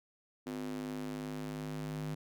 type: tone with high-pass filter sweep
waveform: square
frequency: 51.4 Hz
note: G#1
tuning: 17 cents flat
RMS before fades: -40 dBFS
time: 0.46-2.15 s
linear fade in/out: 10 ms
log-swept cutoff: 270 to 170 Hz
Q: 3.1
effects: none